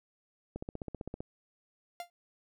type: click train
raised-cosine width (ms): 2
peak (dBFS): -25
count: 11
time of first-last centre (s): 0.56-1.205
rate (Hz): 15.5
type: tone with exponential decay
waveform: 45% pulse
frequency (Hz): 697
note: F5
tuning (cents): -4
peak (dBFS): -35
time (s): 2-2.1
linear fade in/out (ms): 1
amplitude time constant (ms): 21
effects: none